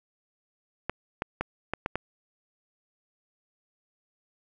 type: clicks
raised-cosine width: 0.5 ms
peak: -13 dBFS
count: 6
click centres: 0.896 / 1.221 / 1.41 / 1.736 / 1.861 / 1.956 s
effects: none